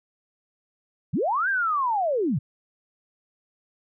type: linear two-way sweep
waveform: sine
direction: up then down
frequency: 107 to 1627 to 107 Hz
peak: -21 dBFS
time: 1.13-2.39 s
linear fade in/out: 10 ms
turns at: 1.49 s
effects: none